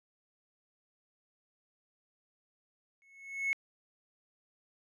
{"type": "tone with exponential growth", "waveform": "triangle", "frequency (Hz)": 2194, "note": "C#7", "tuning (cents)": -18, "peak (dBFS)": -23, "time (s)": [3.02, 3.53], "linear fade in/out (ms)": 0, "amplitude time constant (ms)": 110, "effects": ["tanh soft clip ceiling -24 dBFS", "resampled to 24000 Hz"]}